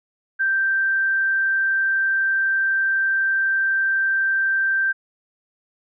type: tone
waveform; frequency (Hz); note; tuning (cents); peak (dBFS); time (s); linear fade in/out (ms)
sine; 1568; G6; 0; -17; 0.39-4.93; 20
effects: none